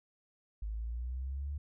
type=linear sweep; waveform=sine; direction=up; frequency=51.3 to 73.42 Hz; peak=-35 dBFS; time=0.62-1.58 s; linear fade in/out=5 ms; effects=none